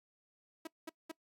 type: tone bursts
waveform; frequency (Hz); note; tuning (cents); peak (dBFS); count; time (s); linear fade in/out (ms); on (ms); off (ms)
sawtooth; 322.1; E4; -40; -37; 3; 0.65-1.116; 5; 22; 200
effects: noise-tail reverb RT60 0.1 s tail -22 dB re dry + AAC 64 kbps